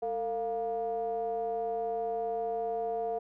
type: ring-modulated tone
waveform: triangle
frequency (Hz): 123.47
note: B2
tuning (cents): 0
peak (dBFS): -25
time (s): 0.02-3.19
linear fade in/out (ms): 10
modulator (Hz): 576
effects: none